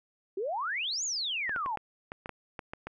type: exponential two-way sweep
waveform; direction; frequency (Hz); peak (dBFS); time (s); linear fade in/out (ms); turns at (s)
sine; up then down; 362 to 7160 to 805; -30; 0.37-1.76; 5; 1.04
type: clicks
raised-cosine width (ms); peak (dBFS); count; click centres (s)
0.5; -23; 10; 1.494 / 1.562 / 1.661 / 1.773 / 2.119 / 2.259 / 2.293 / 2.592 / 2.735 / 2.87
effects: none